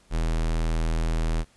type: tone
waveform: square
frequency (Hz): 40.58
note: E1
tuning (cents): -26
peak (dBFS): -23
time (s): 0.1-1.45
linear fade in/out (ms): 50
effects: pink hiss -60 dBFS RMS until 1.56 s + resampled to 24000 Hz